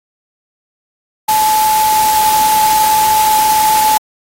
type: tone in noise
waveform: sine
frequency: 864 Hz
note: A5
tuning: 32 cents flat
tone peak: -9 dBFS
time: 1.28-3.98 s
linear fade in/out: 10 ms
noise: white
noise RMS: -18 dBFS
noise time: 1.28-3.98 s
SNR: +6 dB
effects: AAC 48 kbps